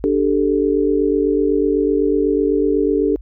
sine chord, D suspended fourth, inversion none, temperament equal, 293.7 / 392 / 440 Hz, D4 / G4 / A4, 0 / 0 / 0 cents, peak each -18 dBFS, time 0.04-3.16 s, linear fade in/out 0 ms, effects added 50 Hz sine -33 dBFS peak until 3.21 s

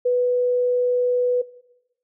sine tone, 493.9 Hz, B4, in tune, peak -16 dBFS, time 0.05-1.42 s, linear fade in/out 10 ms, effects noise-tail reverb RT60 1.0 s tail -20 dB re dry

